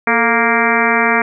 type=harmonic tone with a mistuned harmonic; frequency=233.1 Hz; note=A#3; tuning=in tune; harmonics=1 / 2 / 3 / 4 / 5 / 6 / 7 / 8 / 9 / 10; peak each=-20 / -20 / -20 / -20 / -20 / -20 / -20 / -20 / -20 / -20 dBFS; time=0.07-1.22 s; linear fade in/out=2 ms; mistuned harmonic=2; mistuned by=-74 cents; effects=none